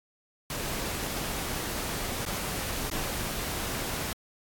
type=noise with dropouts; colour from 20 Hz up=pink; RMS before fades=-33 dBFS; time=0.5-4.13 s; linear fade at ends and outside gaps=2 ms; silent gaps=2.253-2.262 / 2.9-2.913 s; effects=AAC 64 kbps